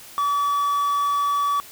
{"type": "tone with quantisation", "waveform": "triangle", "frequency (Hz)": 1144, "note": "D6", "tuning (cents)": -46, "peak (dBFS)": -17, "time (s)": [0.18, 1.6], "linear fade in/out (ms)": 0, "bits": 7, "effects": ["white hiss -43 dBFS RMS until 1.71 s"]}